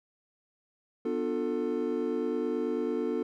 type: chord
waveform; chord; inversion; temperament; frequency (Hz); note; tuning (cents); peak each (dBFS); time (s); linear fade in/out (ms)
triangle; B half-diminished seventh; none; just; 246.9 / 296.3 / 355.6 / 444.5; B3 / D4 / F4 / A4; 0 / +15 / +31 / +18; -32 / -33 / -32 / -30; 1.05-3.23; 5
effects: none